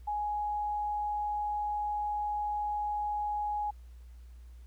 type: tone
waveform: sine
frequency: 834 Hz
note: G#5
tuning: 7 cents sharp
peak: -30 dBFS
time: 0.07-3.71 s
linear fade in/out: 10 ms
effects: added 60 Hz sine -47 dBFS peak until 4.66 s + pink hiss -69 dBFS RMS until 4.66 s